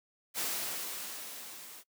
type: noise with level ramp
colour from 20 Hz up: white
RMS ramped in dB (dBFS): -33 to -50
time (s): 0.34-1.84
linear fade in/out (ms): 50
effects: noise-tail reverb RT60 0.1 s tail -22 dB re dry + high-pass 200 Hz 12 dB/octave